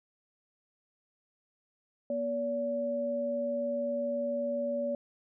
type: tone pair together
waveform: sine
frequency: 240.5 / 572 Hz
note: B3 / D5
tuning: -46 / -46 cents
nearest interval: octave + minor third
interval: 1500 cents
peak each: -36 / -30 dBFS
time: 2.1-4.95 s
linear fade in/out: 2 ms
effects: none